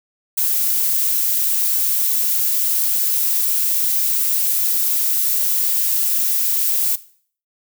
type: noise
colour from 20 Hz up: violet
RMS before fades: -18 dBFS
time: 0.37-6.96 s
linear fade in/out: 10 ms
effects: noise-tail reverb RT60 0.5 s tail -17 dB re dry